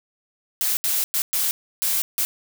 blue noise bursts at uneven times, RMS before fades -22 dBFS, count 6, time 0.61-0.77 / 0.84-1.04 / 1.14-1.22 / 1.33-1.51 / 1.82-2.02 / 2.18-2.25 s, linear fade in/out 0 ms, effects none

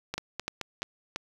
two click trains, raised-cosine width 0.2 ms, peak -15 / -15 dBFS, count 4 / 4, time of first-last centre 0.18-0.829 / 0.14-1.16 s, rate 4.62 / 2.94 Hz, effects 7-bit

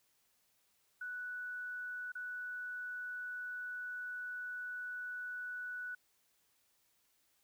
sine tone with dropouts, 1480 Hz, F#6, in tune, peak -40 dBFS, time 1.01-5.95 s, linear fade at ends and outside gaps 5 ms, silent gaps 2.12-2.152 s, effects white hiss -75 dBFS RMS until 7.43 s

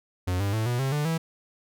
45% pulse tone with pitch steps, 90.6 / 99.95 / 110.26 / 121.64 / 134.19 / 148.03 / 163.31 Hz, F#2 / G2 / A2 / B2 / C3 / D3 / E3, -36 / +34 / +4 / -26 / +44 / +14 / -16 cents, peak -24 dBFS, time 0.27-1.18 s, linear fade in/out 10 ms, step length 130 ms, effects none

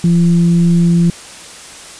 sine tone with frequency modulation, 171.1 Hz, F3, 35 cents flat, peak -7 dBFS, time 0.04-1.1 s, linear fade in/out 2 ms, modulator 170 Hz, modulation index 0.32, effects white hiss -33 dBFS RMS until 1.99 s + resampled to 22050 Hz

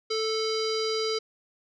square tone with low-pass filter, 440 Hz, A4, in tune, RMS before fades -28 dBFS, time 0.1-1.19 s, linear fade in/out 10 ms, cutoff 4800 Hz, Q 6.4, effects none

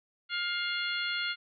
harmonic tone with a mistuned harmonic, 705 Hz, F5, 16 cents sharp, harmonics 2 / 3 / 4 / 5 / 6, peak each -34 / -36 / -37 / -38 / -39 dBFS, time 0.29-1.36 s, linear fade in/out 50 ms, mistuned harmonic 5, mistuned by -59 cents, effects none

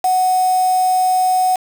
sine tone with quantisation, 740 Hz, F#5, in tune, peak -12 dBFS, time 0.04-1.56 s, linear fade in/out 5 ms, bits 4, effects none

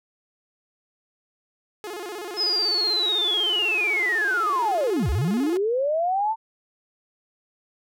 sawtooth tone with vibrato, 386.3 Hz, G4, 25 cents flat, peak -28 dBFS, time 1.84-5.57 s, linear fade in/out 0 ms, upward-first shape square, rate 16 Hz, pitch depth 160 cents each way
sine linear two-way sweep, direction down then up, 5170 to 55.6 to 910 Hz, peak -20 dBFS, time 2.36-6.36 s, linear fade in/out 50 ms, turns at 5.1 s
effects none

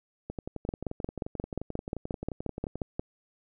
two click trains, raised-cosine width 2 ms, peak -22 / -17 dBFS, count 29 / 14, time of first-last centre 0.3-2.756 / 0.69-2.995 s, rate 11.4 / 5.64 Hz, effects none

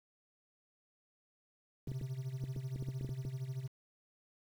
triangle tone with tremolo, 130.81 Hz, C3, in tune, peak -33 dBFS, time 1.87-3.68 s, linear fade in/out 20 ms, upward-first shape sine, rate 13 Hz, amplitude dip 70%
clicks, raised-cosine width 3 ms, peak -31 dBFS, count 12, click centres 1.875 / 1.917 / 2.013 / 2.439 / 2.563 / 2.76 / 2.825 / 2.887 / 3.011 / 3.047 / 3.092 / 3.251 s
effects 10-bit

